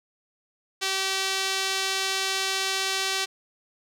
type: tone with band-pass filter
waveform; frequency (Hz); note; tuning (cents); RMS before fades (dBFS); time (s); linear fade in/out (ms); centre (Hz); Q
sawtooth; 384.6; G4; -33; -27; 0.81-3.26; 20; 4500; 0.98
effects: none